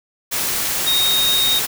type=tone in noise; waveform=sine; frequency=3729 Hz; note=A#7; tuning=in tune; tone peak=-15 dBFS; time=0.86-1.6 s; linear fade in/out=20 ms; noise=white; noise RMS=-21 dBFS; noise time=0.31-1.67 s; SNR=+3 dB; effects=none